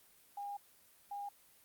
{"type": "tone bursts at uneven times", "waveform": "sine", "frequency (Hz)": 810, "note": "G#5", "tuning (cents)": -43, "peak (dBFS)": -40, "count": 2, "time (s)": [[0.37, 0.57], [1.11, 1.29]], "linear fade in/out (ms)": 5, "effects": ["white hiss -65 dBFS RMS until 1.64 s", "Opus 32 kbps"]}